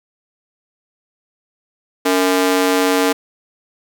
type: ring-modulated tone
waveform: sawtooth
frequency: 370 Hz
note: F#4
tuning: in tune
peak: -6 dBFS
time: 2.05-3.13 s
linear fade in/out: 10 ms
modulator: 88.3 Hz
effects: none